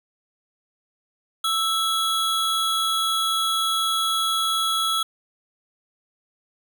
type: tone pair together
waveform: square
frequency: 1318.5 / 3349 Hz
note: E6 / G#7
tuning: 0 / +14 cents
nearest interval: octave + major third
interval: 1614 cents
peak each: -24 dBFS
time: 1.44-5.03 s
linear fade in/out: 5 ms
effects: none